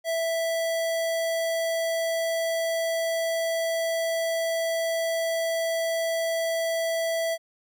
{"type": "tone", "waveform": "square", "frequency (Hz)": 659.3, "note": "E5", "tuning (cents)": 0, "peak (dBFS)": -25, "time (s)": [0.04, 7.38], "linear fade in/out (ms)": 50, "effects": []}